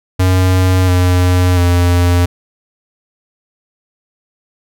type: tone with pitch steps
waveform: square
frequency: 92.5 / 90.23 / 88.02 Hz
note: F#2 / F#2 / F2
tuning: 0 / -43 / +14 cents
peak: -9 dBFS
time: 0.19-2.26 s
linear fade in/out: 10 ms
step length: 690 ms
effects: none